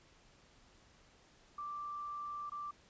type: tone with dropouts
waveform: sine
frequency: 1174.7 Hz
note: D6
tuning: in tune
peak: -40 dBFS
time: 1.58-2.71 s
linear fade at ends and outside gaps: 5 ms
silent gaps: 2.497-2.518 s
effects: pink hiss -65 dBFS RMS until 2.89 s + resampled to 16000 Hz